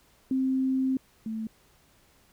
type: tone pair in turn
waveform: sine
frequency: 262.8 / 221 Hz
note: C4 / A3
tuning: +8 / +8 cents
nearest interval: minor third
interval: 300 cents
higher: first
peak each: -23 / -30 dBFS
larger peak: first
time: 0.31-0.97 / 1.26-1.47 s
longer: first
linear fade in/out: 2 ms
effects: pink hiss -62 dBFS RMS until 2.32 s